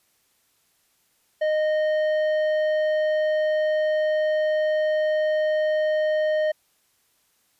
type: tone with tanh clipping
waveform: sine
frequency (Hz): 617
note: D#5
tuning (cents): -15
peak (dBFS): -21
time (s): 1.41-6.52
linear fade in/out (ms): 10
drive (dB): 9
effects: white hiss -66 dBFS RMS until 7.59 s + resampled to 32000 Hz